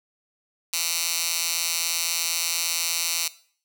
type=tone with high-pass filter; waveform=10% pulse; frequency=168.1 Hz; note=E3; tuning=34 cents sharp; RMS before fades=-26 dBFS; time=0.73-3.28 s; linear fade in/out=5 ms; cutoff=4300 Hz; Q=0.82; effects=noise-tail reverb RT60 0.5 s tail -18 dB re dry